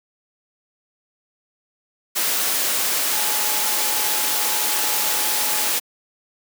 sine tone in noise, 850 Hz, G#5, 40 cents sharp, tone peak -32 dBFS, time 3.12-5.69 s, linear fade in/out 20 ms, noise white, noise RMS -21 dBFS, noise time 2.15-5.8 s, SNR -14 dB, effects high-pass 300 Hz 12 dB/octave

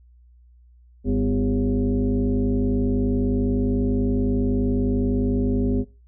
sine tone with frequency modulation, 101.3 Hz, G#2, 43 cents flat, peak -18 dBFS, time 1.04-5.85 s, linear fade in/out 50 ms, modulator 151 Hz, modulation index 1.8, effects noise-tail reverb RT60 0.3 s tail -19 dB re dry + added 60 Hz sine -49 dBFS peak until 6.07 s

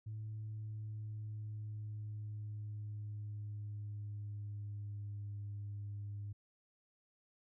sine tone with pitch glide, 108.2 to 102.3 Hz, A2 to G#2, -29 to -26 cents, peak -40 dBFS, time 0.06-6.33 s, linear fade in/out 10 ms, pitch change -97 cents, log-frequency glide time 0.29-5.36 s, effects tanh soft clip ceiling -38 dBFS

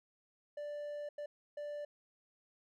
triangle tone bursts at uneven times, 587.3 Hz, D5, in tune, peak -38 dBFS, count 3, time 0.57-1.09 / 1.18-1.26 / 1.57-1.85 s, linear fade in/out 5 ms, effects none

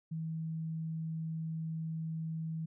sine tone, 161 Hz, E3, 41 cents flat, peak -35 dBFS, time 0.11-2.66 s, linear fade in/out 10 ms, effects none

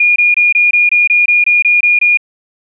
sine tone bursts, 2431 Hz, D#7, 41 cents flat, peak -6 dBFS, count 12, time 0-2.173 s, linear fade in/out 5 ms, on 160 ms, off 23 ms, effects none

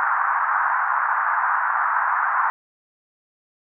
pink band-pass noise, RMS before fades -21 dBFS, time 0-2.5 s, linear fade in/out 0 ms, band 890 to 1600 Hz, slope 48 dB/octave, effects none

